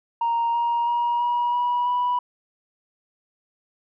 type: tone with pitch steps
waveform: sine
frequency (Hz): 932.3 / 942 / 951.9 / 961.8 / 971.9 / 982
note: A#5 / A#5 / A#5 / B5 / B5 / B5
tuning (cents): 0 / +18 / +36 / -46 / -28 / -10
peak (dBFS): -18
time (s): 0.21-2.19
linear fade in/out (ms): 5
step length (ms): 330
effects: tanh soft clip ceiling -17 dBFS